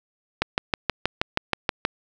click train, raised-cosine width 0.3 ms, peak -4 dBFS, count 10, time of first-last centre 0.42-1.851 s, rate 6.29 Hz, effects none

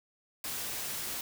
white noise, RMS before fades -37 dBFS, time 0.44-1.21 s, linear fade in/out 2 ms, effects none

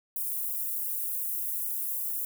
white high-pass noise, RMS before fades -32 dBFS, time 0.16-2.25 s, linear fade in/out 2 ms, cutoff 11000 Hz, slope 24 dB/octave, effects none

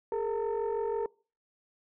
sine tone cluster, 412.8 / 458.9 / 910 Hz, G#4 / A#4 / A#5, -10 / -27 / -42 cents, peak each -31 / -30 / -35 dBFS, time 0.12-1.06 s, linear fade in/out 2 ms, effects noise-tail reverb RT60 0.4 s tail -25 dB re dry + tanh soft clip ceiling -24 dBFS

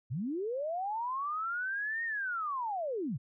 sine linear two-way sweep, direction up then down, 103.3 to 1869 to 103.3 Hz, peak -32 dBFS, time 0.1-3.18 s, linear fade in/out 20 ms, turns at 2.04 s, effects none

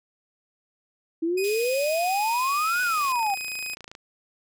sine exponential two-way sweep, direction up then down, 320 to 1503 to 765 Hz, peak -22 dBFS, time 1.22-3.35 s, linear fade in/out 10 ms, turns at 2.82 s
sawtooth tone with pitch glide, 2493 to 2513 Hz, D#7 to D#7, +3 to +17 cents, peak -27 dBFS, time 1.37-3.75 s, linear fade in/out 10 ms, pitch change +14 cents, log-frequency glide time 3.11-3.25 s
pink high-pass noise, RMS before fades -39 dBFS, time 1.44-3.12 s, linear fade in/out 0 ms, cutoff 2600 Hz, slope 24 dB/octave
click train, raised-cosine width 0.2 ms, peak -24 dBFS, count 34, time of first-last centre 2.76-3.951 s, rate 27.7 Hz
effects none

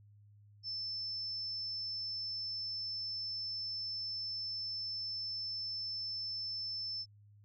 sine tone, 5290 Hz, E8, 5 cents sharp, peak -37 dBFS, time 0.63-7.06 s, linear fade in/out 50 ms, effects added 103 Hz sine -58 dBFS peak until 7.44 s

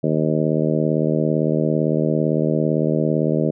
harmonic tone, 77.78 Hz, D#2, in tune, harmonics 2 / 3 / 4 / 5 / 6 / 7 / 8, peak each -21 / -23 / -24 / -25 / -26 / -26 / -27 dBFS, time 0.03-3.51 s, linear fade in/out 10 ms, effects none

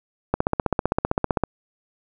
click train, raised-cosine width 1 ms, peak -5 dBFS, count 18, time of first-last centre 0.34-1.437 s, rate 15.5 Hz, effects none

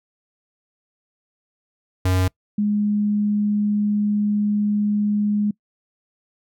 square / sine tone pair in turn, 92.5 / 207.7 Hz, F#2 / G#3, 0 / 0 cents, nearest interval octave + major second, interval 1400 cents, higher second, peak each -17 / -17 dBFS, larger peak neither, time 2.05-2.28 / 2.58-5.51 s, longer second, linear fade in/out 5 ms, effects noise-tail reverb RT60 0.1 s tail -24 dB re dry

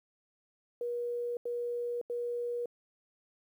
sine tone bursts, 480 Hz, B4, 49 cents flat, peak -32 dBFS, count 3, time 0.81-2.658 s, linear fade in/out 2 ms, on 560 ms, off 84 ms, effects 11-bit

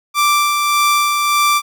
sawtooth tone with tremolo, 1174.7 Hz, D6, in tune, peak -7 dBFS, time 0.14-1.62 s, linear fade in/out 50 ms, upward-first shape sine, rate 1.7 Hz, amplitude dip 35%, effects none

